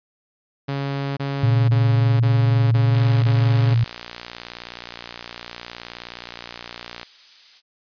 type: tone bursts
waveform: sawtooth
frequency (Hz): 139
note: C#3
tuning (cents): +5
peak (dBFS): -19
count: 6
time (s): 0.68-3.745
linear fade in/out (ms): 10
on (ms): 490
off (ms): 25
type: tone with vibrato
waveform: sine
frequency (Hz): 115.6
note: A#2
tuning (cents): -14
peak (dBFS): -14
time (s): 1.43-3.84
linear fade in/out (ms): 5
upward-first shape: triangle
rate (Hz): 1.4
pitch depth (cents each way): 13
type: click train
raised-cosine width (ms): 0.2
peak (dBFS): -15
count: 243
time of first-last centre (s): 2.95-7.031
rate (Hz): 59.3
type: noise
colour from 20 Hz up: violet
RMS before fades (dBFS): -34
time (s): 3.51-7.62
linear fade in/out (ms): 50
effects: resampled to 11025 Hz